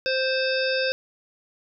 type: harmonic tone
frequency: 523.3 Hz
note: C5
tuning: in tune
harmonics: 1 / 3 / 5 / 7 / 9 / 10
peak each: -24 / -28 / -30 / -33 / -33 / -33 dBFS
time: 0.06-0.92 s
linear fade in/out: 0 ms
effects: none